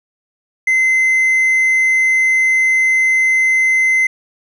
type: tone with hard clipping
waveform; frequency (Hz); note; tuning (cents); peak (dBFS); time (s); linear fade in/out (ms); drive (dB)
sine; 2060; C7; -28; -11; 0.67-4.07; 5; 2
effects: none